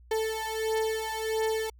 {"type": "beating tone pair", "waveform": "35% pulse", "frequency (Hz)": [440, 441.5], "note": ["A4", "A4"], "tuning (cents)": [0, 6], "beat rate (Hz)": 1.5, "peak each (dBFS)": -29, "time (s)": [0.11, 1.7], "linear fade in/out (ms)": 5, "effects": ["added 60 Hz sine -51 dBFS peak until 1.79 s"]}